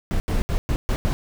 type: noise bursts at uneven times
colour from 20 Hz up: brown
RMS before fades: -21 dBFS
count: 6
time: 0.11-0.2 / 0.28-0.42 / 0.49-0.58 / 0.69-0.76 / 0.89-0.96 / 1.05-1.13 s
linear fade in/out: 0 ms
effects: none